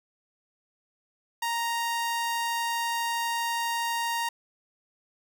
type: tone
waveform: sawtooth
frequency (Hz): 932.3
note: A#5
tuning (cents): 0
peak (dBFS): -23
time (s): 1.42-4.29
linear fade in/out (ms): 5
effects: none